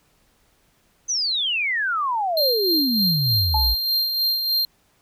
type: exponential sweep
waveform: sine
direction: down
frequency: 6280 to 54 Hz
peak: -20 dBFS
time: 1.08-3.75 s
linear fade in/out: 20 ms
type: tone with tremolo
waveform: square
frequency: 4186 Hz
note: C8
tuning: in tune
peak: -18 dBFS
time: 2.37-4.65 s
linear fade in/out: 2 ms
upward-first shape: sine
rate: 3.3 Hz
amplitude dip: 45%
type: tone with exponential decay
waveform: sine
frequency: 865 Hz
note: A5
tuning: 30 cents flat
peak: -17 dBFS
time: 3.54-3.77 s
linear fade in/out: 5 ms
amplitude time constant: 50 ms
effects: pink hiss -62 dBFS RMS until 5.01 s